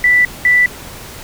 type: tone pair in turn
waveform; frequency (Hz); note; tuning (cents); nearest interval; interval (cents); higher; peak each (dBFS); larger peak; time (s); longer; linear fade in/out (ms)
sine; 1975.5 / 1975.5; B6 / B6; 0 / 0; unison; 0; neither; -7; neither; 0.04-0.25 / 0.45-0.66; neither; 2
effects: pink hiss -32 dBFS RMS until 1.23 s